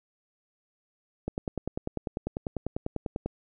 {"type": "click train", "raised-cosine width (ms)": 2, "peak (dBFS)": -17, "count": 21, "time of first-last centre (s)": [1.28, 3.26], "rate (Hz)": 10.1, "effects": []}